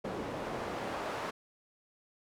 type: noise with band-pass filter sweep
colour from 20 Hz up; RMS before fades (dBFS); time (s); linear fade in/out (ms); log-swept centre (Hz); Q
pink; -38; 0.04-1.31; 10; 410 to 900; 0.84
effects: none